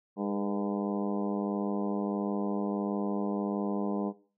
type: harmonic tone with a mistuned harmonic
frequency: 101.5 Hz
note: G#2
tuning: 39 cents flat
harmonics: 2 / 3 / 4 / 5 / 6 / 7 / 8 / 9 / 10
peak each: -32 / -36 / -38 / -40 / -42 / -43 / -44 / -45 / -46 dBFS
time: 0.16-4.13 s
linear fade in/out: 50 ms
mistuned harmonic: 5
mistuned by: -58 cents
effects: noise-tail reverb RT60 0.4 s tail -18 dB re dry